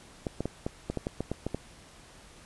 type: clicks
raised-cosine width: 2 ms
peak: -17 dBFS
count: 11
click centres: 0.268 / 0.406 / 0.456 / 0.665 / 0.9 / 0.973 / 1.069 / 1.206 / 1.316 / 1.466 / 1.546 s
effects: pink hiss -53 dBFS RMS until 2.45 s + resampled to 24000 Hz